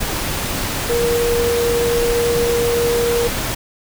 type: tone in noise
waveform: sine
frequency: 473 Hz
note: A#4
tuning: 25 cents sharp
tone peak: -15 dBFS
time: 0.89-3.28 s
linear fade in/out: 10 ms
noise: pink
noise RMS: -22 dBFS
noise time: 0-3.55 s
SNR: +4 dB
effects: none